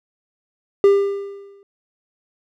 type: tone with exponential decay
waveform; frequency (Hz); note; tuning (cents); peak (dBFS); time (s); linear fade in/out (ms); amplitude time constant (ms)
triangle; 398.8; G4; +30; -5; 0.84-1.63; 1; 170
effects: none